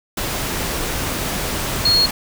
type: tone in noise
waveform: sine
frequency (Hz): 4300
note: C8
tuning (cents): +47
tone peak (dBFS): -12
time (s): 1.85-2.06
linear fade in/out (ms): 5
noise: pink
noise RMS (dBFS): -23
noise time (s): 0.17-2.11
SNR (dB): +8
effects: none